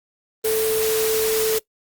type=tone in noise; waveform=sine; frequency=440 Hz; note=A4; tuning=in tune; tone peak=-18 dBFS; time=0.44-1.59 s; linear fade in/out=10 ms; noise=white; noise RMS=-25 dBFS; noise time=0.44-1.59 s; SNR=+4 dB; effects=noise-tail reverb RT60 0.1 s tail -20 dB re dry + Opus 32 kbps